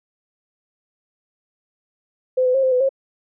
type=tone with pitch steps; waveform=sine; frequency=512 / 505 / 536 / 520 / 502 / 539 Hz; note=C5 / B4 / C5 / C5 / B4 / C#5; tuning=-38 / +39 / +42 / -11 / +28 / -49 cents; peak=-14 dBFS; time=2.37-2.892 s; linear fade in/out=10 ms; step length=87 ms; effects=none